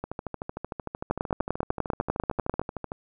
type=two click trains; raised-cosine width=1 ms; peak=-10 / -18 dBFS; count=16 / 39; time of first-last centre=1.11-2.595 / 0.04-2.919 s; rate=10.1 / 13.2 Hz; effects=none